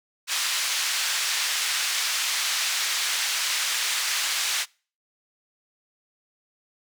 white band-pass noise, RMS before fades -26 dBFS, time 0.27-4.66 s, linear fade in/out 50 ms, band 1400 to 6000 Hz, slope 12 dB/octave, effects noise-tail reverb RT60 0.4 s tail -26 dB re dry

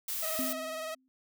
blue noise, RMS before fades -35 dBFS, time 0.08-0.53 s, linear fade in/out 5 ms
sawtooth tone with vibrato, 637 Hz, D#5, 41 cents sharp, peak -32 dBFS, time 0.22-0.95 s, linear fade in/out 10 ms, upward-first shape sine, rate 20 Hz, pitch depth 42 cents each way
sine tone with exponential decay, 260 Hz, C4, 11 cents flat, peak -31 dBFS, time 0.39-1.08 s, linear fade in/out 0 ms, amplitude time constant 150 ms
effects none

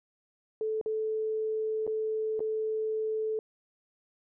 sine tone with dropouts, 436.5 Hz, A4, 14 cents flat, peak -28 dBFS, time 0.61-3.39 s, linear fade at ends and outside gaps 1 ms, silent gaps 0.813-0.86 / 1.867-1.876 / 2.394-2.404 s, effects none

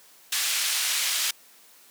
pink band-pass noise, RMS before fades -26 dBFS, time 0.32-1.31 s, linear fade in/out 5 ms, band 2500 to 12000 Hz, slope 12 dB/octave, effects white hiss -54 dBFS RMS until 1.9 s + high-pass 200 Hz 12 dB/octave

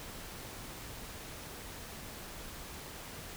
silence, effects pink hiss -46 dBFS RMS until 3.36 s

